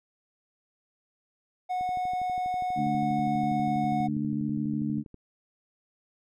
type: tone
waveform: triangle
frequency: 732 Hz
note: F#5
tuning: 19 cents flat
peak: -25 dBFS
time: 1.69-4.08 s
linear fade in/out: 20 ms
type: click train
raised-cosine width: 3 ms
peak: -33 dBFS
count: 42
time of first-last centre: 1.81-5.143 s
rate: 12.3 Hz
type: harmonic tone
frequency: 73.4 Hz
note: D2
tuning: in tune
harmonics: 2 / 3 / 4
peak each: -33 / -29 / -32 dBFS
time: 2.75-5.04 s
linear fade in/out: 50 ms
effects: none